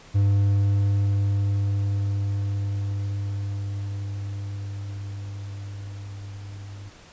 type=tone with level ramp; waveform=triangle; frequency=100.2 Hz; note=G2; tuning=38 cents sharp; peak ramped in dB=-14 to -34 dBFS; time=0.14-6.9 s; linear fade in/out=20 ms; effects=pink hiss -49 dBFS RMS until 7.12 s + resampled to 16000 Hz